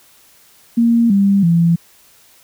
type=tone with pitch steps; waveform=sine; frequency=233.1 / 198.29 / 168.68 Hz; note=A#3 / G3 / E3; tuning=0 / +20 / +40 cents; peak=-9 dBFS; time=0.77-1.76 s; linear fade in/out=10 ms; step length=330 ms; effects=white hiss -49 dBFS RMS until 2.43 s